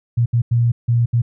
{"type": "tone bursts at uneven times", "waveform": "sine", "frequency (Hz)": 118.4, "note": "A#2", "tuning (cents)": 27, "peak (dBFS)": -12, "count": 5, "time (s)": [[0.17, 0.26], [0.33, 0.42], [0.51, 0.72], [0.88, 1.06], [1.13, 1.22]], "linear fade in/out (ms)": 10, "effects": []}